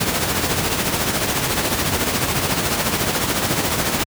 pink noise with tremolo, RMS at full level -17 dBFS, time 0-4.04 s, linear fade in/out 10 ms, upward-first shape triangle, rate 14 Hz, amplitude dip 55%, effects high-pass 80 Hz 12 dB/octave

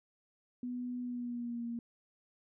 sine tone with pitch glide, 246.9 to 234.7 Hz, B3 to A#3, 0 to +12 cents, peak -36 dBFS, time 0.63-1.79 s, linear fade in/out 2 ms, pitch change -88 cents, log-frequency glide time 1.01-1.65 s, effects none

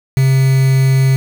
triangle tone with quantisation, 133.3 Hz, C3, 33 cents sharp, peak -6 dBFS, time 0.17-1.16 s, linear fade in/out 0 ms, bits 4, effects none

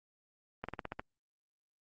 slowing click train, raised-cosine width 0.5 ms, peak -23 dBFS, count 7, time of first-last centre 0.64-0.995 s, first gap 46 ms, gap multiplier 1.1, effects Opus 32 kbps

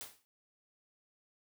white noise with exponential decay, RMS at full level -42 dBFS, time 0.01-0.25 s, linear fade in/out 0 ms, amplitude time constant 52 ms, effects none

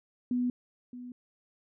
sine tone with echo, 246.9 Hz, B3, in tune, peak -26 dBFS, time 0.31-0.5 s, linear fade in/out 2 ms, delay 620 ms, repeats 1, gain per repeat -14 dB, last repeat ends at 1.12 s, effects none

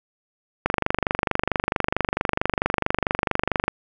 click train, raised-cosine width 0.5 ms, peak -4 dBFS, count 75, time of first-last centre 0.66-3.68 s, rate 24.5 Hz, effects none

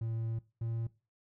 triangle tone pair in turn, 113.5 / 114.62 Hz, A#2 / A#2, -46 / -29 cents, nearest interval unison, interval 17 cents, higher second, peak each -31 / -31 dBFS, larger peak neither, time 0.01-0.39 / 0.61-0.87 s, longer first, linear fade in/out 5 ms, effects noise-tail reverb RT60 0.3 s tail -19 dB re dry

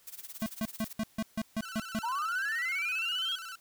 blue noise with tremolo, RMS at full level -42 dBFS, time 0.07-0.93 s, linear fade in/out 2 ms, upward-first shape sine, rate 18 Hz, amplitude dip 90%
square tone bursts, 220 Hz, A3, in tune, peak -30 dBFS, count 9, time 0.42-1.989 s, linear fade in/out 0 ms, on 41 ms, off 150 ms
sawtooth tone with vibrato, 1423 Hz, F6, 32 cents sharp, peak -37 dBFS, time 1.62-3.56 s, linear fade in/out 10 ms, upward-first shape square, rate 15 Hz, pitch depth 95 cents each way
sine linear sweep, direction up, 876 to 3322 Hz, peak -30 dBFS, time 2.03-3.36 s, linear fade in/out 10 ms
effects white hiss -63 dBFS RMS until 3.6 s

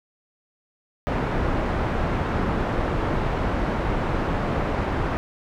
pink low-pass noise, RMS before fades -24 dBFS, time 1.07-5.17 s, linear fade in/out 0 ms, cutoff 1400 Hz, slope 12 dB/octave, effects none

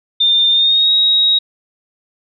sine tone with pitch glide, 3608 to 3794 Hz, A7 to A#7, +43 to +30 cents, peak -9 dBFS, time 0.2-1.39 s, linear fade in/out 10 ms, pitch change +87 cents, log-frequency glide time 0.51-0.92 s, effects none

